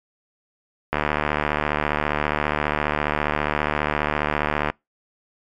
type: click train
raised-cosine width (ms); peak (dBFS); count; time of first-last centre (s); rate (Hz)
0.5; -5; 283; 0.93-4.7; 74.8
effects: noise-tail reverb RT60 0.2 s tail -26 dB re dry + MP3 96 kbps